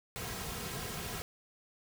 pink noise with comb filter, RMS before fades -40 dBFS, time 0.16-1.22 s, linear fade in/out 0 ms, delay 3.4 ms, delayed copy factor -0.6, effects none

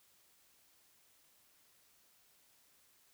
silence, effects white hiss -69 dBFS RMS until 3.13 s

